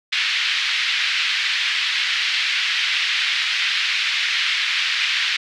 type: band-pass noise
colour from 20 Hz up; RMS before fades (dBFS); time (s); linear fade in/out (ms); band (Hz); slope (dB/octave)
pink; -21; 0.12-5.37; 10; 1900 to 4100; 24
effects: none